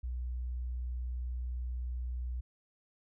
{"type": "tone", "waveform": "sine", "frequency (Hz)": 61.5, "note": "B1", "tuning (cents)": -7, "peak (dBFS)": -34, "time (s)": [0.03, 2.41], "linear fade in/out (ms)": 10, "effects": []}